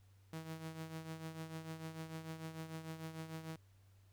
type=tone with tremolo; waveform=sawtooth; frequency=160.7 Hz; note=E3; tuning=44 cents flat; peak=-38 dBFS; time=0.33-3.56 s; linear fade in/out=2 ms; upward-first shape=triangle; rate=6.7 Hz; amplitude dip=70%; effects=added 97 Hz sine -63 dBFS peak until 4.12 s + pink hiss -75 dBFS RMS until 4.12 s